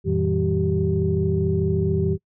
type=tone cluster; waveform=sine; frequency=88.9 / 113.5 / 160.4 / 194 / 387.4 Hz; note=F2 / A#2 / E3 / G3 / G4; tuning=+31 / -46 / -47 / -18 / -20 cents; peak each=-24 / -28 / -23 / -28 / -23 dBFS; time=0.04-2.18 s; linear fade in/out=50 ms; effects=noise-tail reverb RT60 0.1 s tail -24 dB re dry + tanh soft clip ceiling -8 dBFS